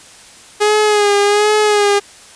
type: tone with vibrato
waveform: sawtooth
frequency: 415.3 Hz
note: G#4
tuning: in tune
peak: -6 dBFS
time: 0.6-2 s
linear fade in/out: 20 ms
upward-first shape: sine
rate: 1.3 Hz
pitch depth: 43 cents each way
effects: white hiss -40 dBFS RMS until 2.35 s + resampled to 22050 Hz